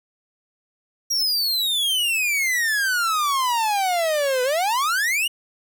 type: exponential two-way sweep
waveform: 45% pulse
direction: down then up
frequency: 5710 to 493.9 to 2953 Hz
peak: -19 dBFS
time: 1.1-5.28 s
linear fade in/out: 10 ms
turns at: 4.43 s
effects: none